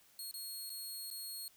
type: tone with dropouts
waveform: 15% pulse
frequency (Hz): 4300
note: C8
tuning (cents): +47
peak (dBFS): -36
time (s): 0.19-1.48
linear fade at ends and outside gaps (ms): 1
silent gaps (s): 0.312-0.34 / 0.695-0.701 / 1.103-1.111
effects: white hiss -66 dBFS RMS until 1.56 s